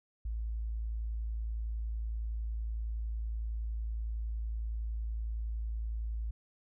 sine tone, 55.4 Hz, A1, 13 cents sharp, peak -33 dBFS, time 0.25-6.31 s, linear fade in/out 5 ms, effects none

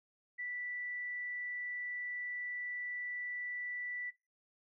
sine tone, 1968 Hz, B6, 7 cents flat, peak -38 dBFS, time 0.38-4.11 s, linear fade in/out 20 ms, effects noise-tail reverb RT60 0.3 s tail -19 dB re dry

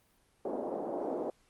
pink band-pass noise, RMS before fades -36 dBFS, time 0.45-1.3 s, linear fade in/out 2 ms, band 290 to 710 Hz, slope 24 dB/octave, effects pink hiss -69 dBFS RMS until 1.49 s + Opus 32 kbps

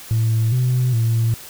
sine tone with pitch steps, 112.1 / 126.1 / 114.3 Hz, A2 / B2 / A#2, +33 / +36 / -34 cents, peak -13 dBFS, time 0.11-1.34 s, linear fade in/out 0 ms, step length 410 ms, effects tanh soft clip ceiling -12 dBFS + white hiss -38 dBFS RMS until 1.49 s

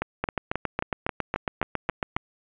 two click trains, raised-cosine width 0.5 ms, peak -11 / -10 dBFS, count 9 / 15, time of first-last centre 0.02-2.165 / 0.24-2.166 s, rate 3.73 / 7.27 Hz, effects resampled to 8000 Hz + 8-bit

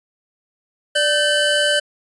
square tone cluster, 588 / 1543 / 3021 Hz, D5 / G6 / F#7, +2 / -28 / +35 cents, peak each -20 dBFS, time 0.95-1.8 s, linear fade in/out 10 ms, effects resampled to 22050 Hz

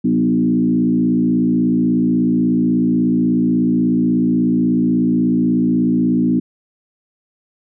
sine tone with frequency modulation, 246.5 Hz, B3, 3 cents flat, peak -12 dBFS, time 0.04-6.4 s, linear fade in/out 10 ms, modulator 56.4 Hz, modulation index 1.2, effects none

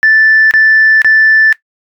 sine tone bursts, 1760 Hz, A6, in tune, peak -3 dBFS, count 3, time 0.03-1.526 s, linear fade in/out 0 ms, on 480 ms, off 28 ms, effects noise-tail reverb RT60 0.1 s tail -18 dB re dry + tanh soft clip ceiling 0 dBFS

